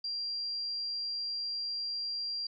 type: tone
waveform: sine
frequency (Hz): 4752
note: D8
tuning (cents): +20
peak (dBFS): -33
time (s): 0.04-2.47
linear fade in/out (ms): 5
effects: none